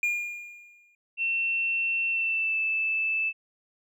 triangle tone with exponential decay, 2418 Hz, D7, 50 cents sharp, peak -20 dBFS, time 0.03-0.95 s, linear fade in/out 2 ms, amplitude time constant 200 ms
sine tone with pitch glide, 2700 to 2632 Hz, E7 to E7, +41 to -3 cents, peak -24 dBFS, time 1.17-3.33 s, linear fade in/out 50 ms, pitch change -44 cents, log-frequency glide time 2.11-2.58 s
effects none

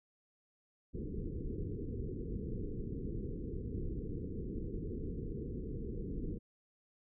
pink low-pass noise, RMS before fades -40 dBFS, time 0.93-6.39 s, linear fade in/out 20 ms, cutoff 470 Hz, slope 96 dB/octave, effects none

